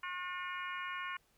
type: harmonic tone with a mistuned harmonic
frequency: 360.6 Hz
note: F#4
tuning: 45 cents flat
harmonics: 3 / 4 / 5 / 6 / 7 / 8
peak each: -42 / -44 / -46 / -48 / -49 / -50 dBFS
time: 0.03-1.17 s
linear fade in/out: 5 ms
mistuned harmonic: 7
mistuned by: -74 cents
effects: pink hiss -72 dBFS RMS until 1.37 s